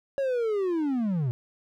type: linear sweep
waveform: triangle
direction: down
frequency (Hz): 559 to 114.1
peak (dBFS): -22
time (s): 0.18-1.31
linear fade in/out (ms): 0
effects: none